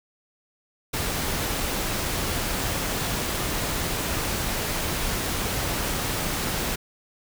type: noise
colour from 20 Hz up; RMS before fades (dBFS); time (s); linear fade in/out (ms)
pink; -27; 0.93-6.76; 10
effects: none